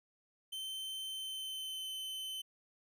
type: tone with pitch glide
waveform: 45% pulse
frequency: 3092 to 3060 Hz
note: G7 to G7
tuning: -24 to -42 cents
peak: -40 dBFS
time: 0.52-2.42 s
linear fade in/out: 10 ms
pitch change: -18 cents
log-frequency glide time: 1.09-1.89 s
effects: none